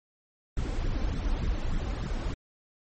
brown noise with flanger, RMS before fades -29 dBFS, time 0.57-2.34 s, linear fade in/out 2 ms, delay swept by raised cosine 0.52 to 3.92 ms, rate 3.4 Hz, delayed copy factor +0.65, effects MP3 32 kbps

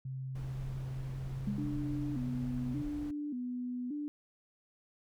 sine tone with pitch glide, 131.6 to 132.52 Hz, C3 to C3, +10 to +22 cents, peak -37 dBFS, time 0.05-2.82 s, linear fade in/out 5 ms, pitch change +12 cents, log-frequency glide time 1.02-1.18 s
brown noise, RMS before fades -45 dBFS, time 0.35-3.11 s, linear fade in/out 5 ms
sine tone with exponential decay, 204.6 Hz, G#3, 26 cents flat, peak -30 dBFS, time 1.47-2.03 s, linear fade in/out 5 ms, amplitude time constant 120 ms
sine tone with vibrato, 270 Hz, C#4, 45 cents flat, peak -35 dBFS, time 1.58-4.08 s, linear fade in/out 0 ms, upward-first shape square, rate 0.86 Hz, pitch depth 150 cents each way
effects none

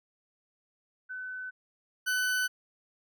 sine / 40% pulse tone pair in turn, 1510 / 1502.6 Hz, F#6 / F#6, +35 / +26 cents, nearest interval unison, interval 9 cents, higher first, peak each -36 / -26 dBFS, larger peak second, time 1.09-1.51 / 2.06-2.48 s, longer neither, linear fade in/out 20 ms, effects none

